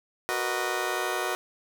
15% pulse chord, B major seventh, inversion second, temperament just, 370.4 / 463 / 493.9 / 617.4 Hz, F#4 / A#4 / B4 / D#5, +2 / -12 / 0 / -14 cents, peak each -24 / -29 / -29 / -27 dBFS, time 0.29-1.35 s, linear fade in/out 0 ms, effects none

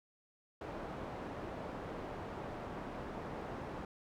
white low-pass noise, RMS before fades -44 dBFS, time 0.61-3.85 s, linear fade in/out 2 ms, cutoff 750 Hz, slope 12 dB/octave, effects none

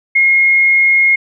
sine tone, 2150 Hz, C7, 47 cents sharp, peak -7 dBFS, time 0.15-1.16 s, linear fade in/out 10 ms, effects none

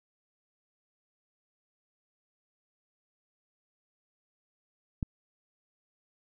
click, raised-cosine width 5 ms, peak -18 dBFS, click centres 5.028 s, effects none

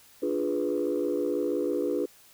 sine chord, D diminished seventh, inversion none, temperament equal, 293.7 / 349.2 / 415.3 / 493.9 Hz, D4 / F4 / Ab4 / Cb5, 0 / 0 / 0 / 0 cents, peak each -30 dBFS, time 0.22-2.06 s, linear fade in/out 10 ms, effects tanh soft clip ceiling -18 dBFS + white hiss -56 dBFS RMS until 2.33 s

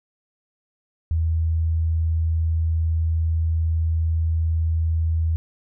sine tone, 81.2 Hz, E2, 26 cents flat, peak -18 dBFS, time 1.11-5.36 s, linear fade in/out 0 ms, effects none

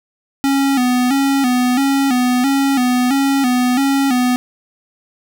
square tone with vibrato, 261.6 Hz, C4, in tune, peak -13 dBFS, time 0.44-4.36 s, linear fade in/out 0 ms, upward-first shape square, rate 1.5 Hz, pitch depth 87 cents each way, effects none

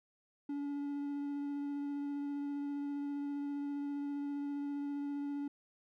triangle tone with vibrato, 285.4 Hz, D4, 49 cents flat, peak -34 dBFS, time 0.49-5.48 s, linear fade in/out 5 ms, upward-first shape sine, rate 15 Hz, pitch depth 10 cents each way, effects none

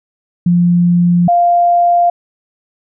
sine tone pair in turn, 174.61 / 696.9 Hz, F3 / F5, 0 / -4 cents, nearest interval 2 octaves, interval 2396 cents, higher second, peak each -7 dBFS, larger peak neither, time 0.46-1.28 / 1.28-2.1 s, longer neither, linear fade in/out 5 ms, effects none

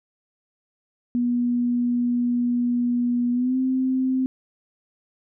sine tone with pitch glide, 242.4 to 259.8 Hz, B3 to C4, -32 to -12 cents, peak -19 dBFS, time 1.15-4.26 s, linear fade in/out 0 ms, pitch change +120 cents, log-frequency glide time 3.32-3.57 s, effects none

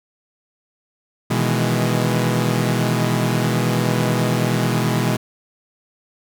sawtooth chord, E major seventh, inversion second, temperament equal, 123.47 / 155.56 / 164.81 / 207.7 Hz, B2 / D#3 / E3 / G#3, 0 / 0 / 0 / 0 cents, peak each -16 / -22 / -19 / -19 dBFS, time 1.3-5.17 s, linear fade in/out 10 ms, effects none

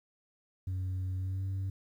sine tone with pitch glide, 93 to 96 Hz, F#2 to G2, +9 to -36 cents, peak -29 dBFS, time 0.67-1.7 s, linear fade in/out 5 ms, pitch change +55 cents, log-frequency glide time 1.17-1.44 s, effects tanh soft clip ceiling -31 dBFS + 11-bit

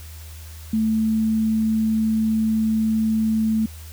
sine tone, 220 Hz, A3, in tune, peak -17 dBFS, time 0.73-3.66 s, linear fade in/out 5 ms, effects added 79 Hz sine -36 dBFS peak until 3.92 s + white hiss -45 dBFS RMS until 3.92 s

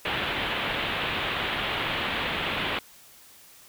white low-pass noise, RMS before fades -29 dBFS, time 0.05-2.79 s, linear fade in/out 2 ms, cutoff 3500 Hz, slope 48 dB/octave, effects white hiss -52 dBFS RMS until 3.68 s

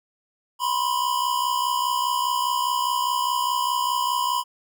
square tone pair together, 982 / 1046.9 Hz, B5 / C6, -10 / +1 cents, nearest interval minor second, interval 111 cents, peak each -24 / -26 dBFS, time 0.59-4.44 s, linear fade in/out 50 ms, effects none

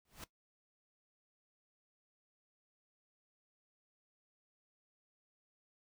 pink noise with exponential growth, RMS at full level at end -44 dBFS, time 0.05-0.24 s, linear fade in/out 2 ms, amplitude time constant 41 ms, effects noise-tail reverb RT60 0.1 s tail -17 dB re dry

